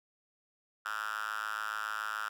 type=tone with high-pass filter; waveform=5% pulse; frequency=107 Hz; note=A2; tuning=48 cents flat; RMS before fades=-37 dBFS; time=0.85-2.29 s; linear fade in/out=10 ms; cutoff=1400 Hz; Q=6.6; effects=none